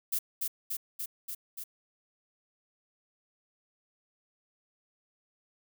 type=noise with echo; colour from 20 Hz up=violet; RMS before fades=-30 dBFS; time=0.12-0.19 s; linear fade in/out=10 ms; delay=290 ms; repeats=5; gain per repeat=-2 dB; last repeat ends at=1.64 s; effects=none